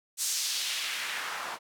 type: noise with band-pass filter sweep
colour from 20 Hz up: white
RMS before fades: -33 dBFS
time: 0.17-1.59 s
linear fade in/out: 50 ms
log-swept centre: 7400 to 910 Hz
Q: 1.4
effects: none